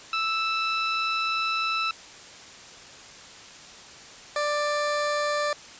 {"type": "tone pair in turn", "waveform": "20% pulse", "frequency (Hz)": [1318.5, 589.9], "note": ["E6", "D5"], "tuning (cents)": [0, 8], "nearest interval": "octave + major second", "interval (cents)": 1392, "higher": "first", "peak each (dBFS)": -19, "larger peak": "neither", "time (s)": [[0.13, 1.91], [4.36, 5.53]], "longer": "first", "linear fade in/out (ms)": 2, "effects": ["white hiss -45 dBFS RMS until 5.79 s", "resampled to 16000 Hz"]}